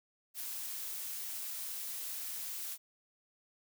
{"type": "noise", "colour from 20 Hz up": "blue", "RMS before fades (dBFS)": -41, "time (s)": [0.34, 2.78], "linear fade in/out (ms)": 50, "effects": []}